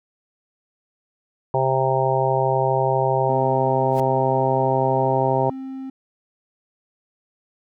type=harmonic tone; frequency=132.3 Hz; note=C3; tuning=20 cents sharp; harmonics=1 / 3 / 4 / 5 / 6 / 7; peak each=-24 / -24 / -24 / -24 / -24 / -24 dBFS; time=1.54-5.5 s; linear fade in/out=2 ms
type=tone with pitch glide; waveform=triangle; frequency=258.2 to 265.2 Hz; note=C4 to C4; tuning=-23 to +23 cents; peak=-27 dBFS; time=3.29-5.9 s; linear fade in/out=5 ms; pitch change=+46 cents; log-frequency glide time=3.86-5.68 s
type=noise with exponential growth; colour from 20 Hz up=pink; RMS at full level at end=-34 dBFS; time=3.87-4 s; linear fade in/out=2 ms; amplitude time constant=27 ms
effects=none